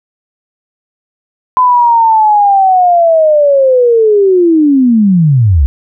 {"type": "linear sweep", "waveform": "sine", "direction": "down", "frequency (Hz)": [1017, 61.2], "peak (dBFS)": -4, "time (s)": [1.57, 5.66], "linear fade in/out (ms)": 0, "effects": []}